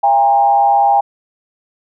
sine tone with frequency modulation, 806 Hz, G5, 48 cents sharp, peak -8 dBFS, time 0.03-1.01 s, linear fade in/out 10 ms, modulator 124 Hz, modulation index 0.66, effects none

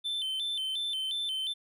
triangle tone with vibrato, 3301 Hz, G#7, 11 cents flat, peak -29 dBFS, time 0.04-1.54 s, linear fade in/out 20 ms, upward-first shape square, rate 2.8 Hz, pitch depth 120 cents each way, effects none

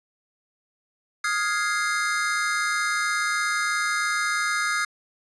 square chord, F minor seventh, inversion third, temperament equal with one note detuned, 1244.5 / 1407.4 / 1661.2 / 2093 Hz, Eb6 / F6 / Ab6 / C7, 0 / +13 / 0 / 0 cents, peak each -29 dBFS, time 1.24-4.85 s, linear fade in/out 5 ms, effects resampled to 24000 Hz + 9-bit

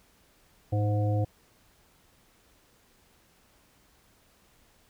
harmonic tone with a mistuned harmonic, 103.83 Hz, G#2, in tune, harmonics 1 / 3 / 5 / 7, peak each -24 / -35 / -34 / -37 dBFS, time 0.72-1.25 s, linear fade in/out 10 ms, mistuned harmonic 1, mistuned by +36 cents, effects pink hiss -63 dBFS RMS until 4.89 s

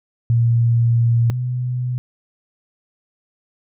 sine tone pair in turn, 117.2 / 124.75 Hz, A#2 / B2, +10 / +18 cents, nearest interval minor second, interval 108 cents, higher second, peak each -12 / -19 dBFS, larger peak first, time 0.3-1.3 / 1.3-1.98 s, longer first, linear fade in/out 0 ms, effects none

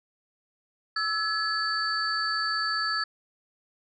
sine tone cluster, 1313 / 1694 / 4535 Hz, E6 / G#6 / C#8, -7 / +34 / +39 cents, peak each -29 dBFS, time 0.96-3.04 s, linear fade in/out 5 ms, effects tanh soft clip ceiling -17 dBFS

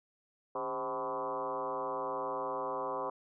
sine tone with frequency modulation, 764 Hz, G5, 45 cents flat, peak -33 dBFS, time 0.55-3.1 s, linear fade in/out 5 ms, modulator 121 Hz, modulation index 3.2, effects none

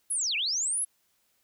sine linear two-way sweep, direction down then up, 11175 to 2267 to 11175 Hz, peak -26 dBFS, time 0.1-0.85 s, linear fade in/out 10 ms, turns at 0.36 s, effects white hiss -71 dBFS RMS until 1.43 s

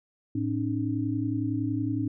sine tone cluster, 109.8 / 270.8 / 301.6 Hz, A2 / C#4 / D4, -3 / -40 / +46 cents, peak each -30 dBFS, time 0.35-2.08 s, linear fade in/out 5 ms, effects none

